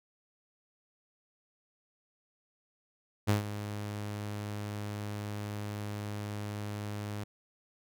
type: tone with ADSR envelope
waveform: sawtooth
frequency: 103.83 Hz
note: G#2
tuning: in tune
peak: -19 dBFS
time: 3.27-7.24 s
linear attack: 24 ms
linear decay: 130 ms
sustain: -13 dB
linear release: 8 ms
effects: none